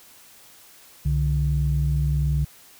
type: tone pair together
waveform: sine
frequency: 64.97 / 146.2 Hz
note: C2 / D3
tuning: -12 / -7 cents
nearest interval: octave + major second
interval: 1405 cents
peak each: -21 dBFS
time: 1.05-2.45 s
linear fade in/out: 10 ms
effects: tanh soft clip ceiling -12 dBFS + white hiss -50 dBFS RMS until 2.79 s